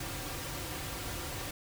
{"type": "noise with comb filter", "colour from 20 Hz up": "pink", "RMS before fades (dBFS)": -39, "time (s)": [0, 1.51], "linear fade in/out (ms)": 5, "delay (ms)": 4.7, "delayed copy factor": -0.6, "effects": []}